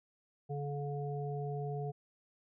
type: harmonic tone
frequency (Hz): 143.2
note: D3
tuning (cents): -43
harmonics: 1 / 3 / 5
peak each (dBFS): -37 / -41 / -44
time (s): 0.49-1.92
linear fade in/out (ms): 20
effects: none